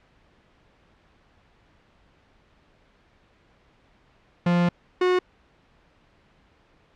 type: tone pair in turn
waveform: 45% pulse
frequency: 174.61 / 364.3 Hz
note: F3 / F#4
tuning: 0 / -27 cents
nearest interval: octave + minor second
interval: 1273 cents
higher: second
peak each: -18 dBFS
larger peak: neither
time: 4.46-4.69 / 5.01-5.19 s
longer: first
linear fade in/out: 5 ms
effects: pink hiss -60 dBFS RMS until 6.95 s + low-pass 3000 Hz 12 dB/octave